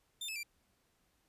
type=tone with pitch steps; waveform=sawtooth; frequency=3586 / 2602 / 2359 Hz; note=A7 / E7 / D7; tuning=+32 / -23 / +7 cents; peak=-36 dBFS; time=0.21-0.432 s; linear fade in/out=5 ms; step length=74 ms; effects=pink hiss -75 dBFS RMS until 1.28 s + resampled to 32000 Hz